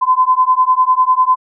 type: beating tone pair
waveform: sine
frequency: 1017 / 1027 Hz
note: C6 / C6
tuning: -50 / -33 cents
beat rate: 10 Hz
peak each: -12 dBFS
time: 0.01-1.36 s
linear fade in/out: 20 ms
effects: none